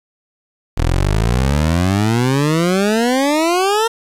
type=exponential sweep; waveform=20% pulse; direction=up; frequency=38.89 to 463.8 Hz; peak=-8 dBFS; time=0.77-3.88 s; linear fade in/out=10 ms; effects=low-pass 11000 Hz 12 dB/octave + 7-bit